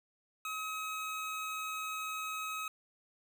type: tone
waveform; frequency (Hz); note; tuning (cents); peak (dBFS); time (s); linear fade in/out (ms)
25% pulse; 1274; D#6; +41; -33; 0.45-2.68; 2
effects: none